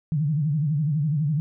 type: tone with vibrato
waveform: sine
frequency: 150 Hz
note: D3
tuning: 37 cents sharp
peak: -20 dBFS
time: 0.12-1.4 s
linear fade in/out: 0 ms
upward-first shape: sine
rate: 12 Hz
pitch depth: 140 cents each way
effects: none